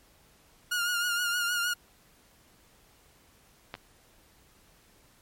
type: tone with vibrato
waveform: sawtooth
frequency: 1425 Hz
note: F6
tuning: 34 cents sharp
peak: -23 dBFS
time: 0.71-1.74 s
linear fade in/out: 10 ms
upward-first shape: triangle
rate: 6.4 Hz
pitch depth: 50 cents each way
type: clicks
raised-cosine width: 0.3 ms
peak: -20 / -29 dBFS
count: 2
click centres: 3.741 / 3.752 s
effects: pink hiss -61 dBFS RMS until 5.21 s + MP3 64 kbps